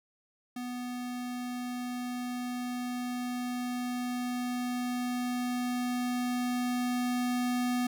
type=tone with level ramp; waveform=square; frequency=246.9 Hz; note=B3; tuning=in tune; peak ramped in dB=-36 to -28 dBFS; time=0.56-7.87 s; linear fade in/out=5 ms; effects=none